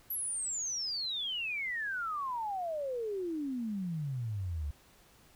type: exponential sweep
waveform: sine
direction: down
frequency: 11940 to 69.3 Hz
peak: -33 dBFS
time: 0.1-4.71 s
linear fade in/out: 5 ms
effects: pink hiss -62 dBFS RMS until 5.35 s